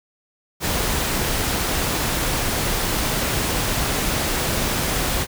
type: noise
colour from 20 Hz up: pink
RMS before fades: -22 dBFS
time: 0.6-5.27 s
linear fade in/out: 50 ms
effects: none